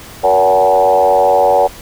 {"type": "tone with frequency modulation", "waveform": "sine", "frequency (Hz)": 659.3, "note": "E5", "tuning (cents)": 0, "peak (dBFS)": -7, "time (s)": [0.23, 1.68], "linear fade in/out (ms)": 20, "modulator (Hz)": 92.6, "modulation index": 2.1, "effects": ["pink hiss -34 dBFS RMS until 1.81 s"]}